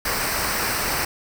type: noise with comb filter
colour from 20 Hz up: pink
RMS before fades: -24 dBFS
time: 0.05-1.05 s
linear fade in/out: 5 ms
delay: 0.29 ms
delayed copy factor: -0.6
effects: none